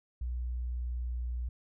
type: tone with pitch glide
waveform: sine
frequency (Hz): 61 to 60.54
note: B1 to B1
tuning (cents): -21 to -34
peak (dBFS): -32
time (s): 0.21-1.49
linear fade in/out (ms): 5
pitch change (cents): -13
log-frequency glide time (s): 0.39-1.31
effects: none